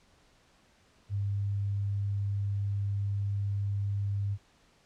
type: tone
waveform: sine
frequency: 100.4 Hz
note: G2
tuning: 42 cents sharp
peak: -28 dBFS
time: 1.09-4.38 s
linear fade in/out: 50 ms
effects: pink hiss -64 dBFS RMS until 4.85 s + low-pass 7000 Hz 12 dB/octave